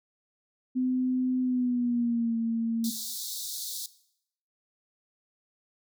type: tone with pitch glide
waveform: sine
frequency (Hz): 255 to 228.5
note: C4 to A#3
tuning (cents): -44 to -34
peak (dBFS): -24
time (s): 0.75-2.91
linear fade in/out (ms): 20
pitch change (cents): -190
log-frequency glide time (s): 1.41-2.36
type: high-pass noise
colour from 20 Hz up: pink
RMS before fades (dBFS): -36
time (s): 2.84-3.86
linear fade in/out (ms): 2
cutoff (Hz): 3600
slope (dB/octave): 96
effects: noise-tail reverb RT60 0.7 s tail -17 dB re dry